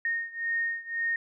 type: beating tone pair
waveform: sine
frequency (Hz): 1847 / 1848.9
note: A#6 / A#6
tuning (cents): -16 / -15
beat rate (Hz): 1.9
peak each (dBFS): -30 / -32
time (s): 0.05-1.16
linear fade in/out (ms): 2
effects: none